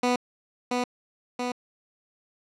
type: tone with echo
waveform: 15% pulse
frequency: 246.9 Hz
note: B3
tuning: in tune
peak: -15 dBFS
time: 0.03-0.16 s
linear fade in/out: 5 ms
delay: 680 ms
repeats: 2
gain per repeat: -3 dB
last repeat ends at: 1.52 s
effects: low-pass 7000 Hz 12 dB/octave